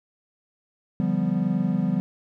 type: chord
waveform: triangle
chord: G dominant seventh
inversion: second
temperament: equal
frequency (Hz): 146.83 / 174.61 / 196 / 246.9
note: D3 / F3 / G3 / B3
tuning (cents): 0 / 0 / 0 / 0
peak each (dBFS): -29 / -23 / -23 / -26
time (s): 1-2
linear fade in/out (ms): 0
effects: none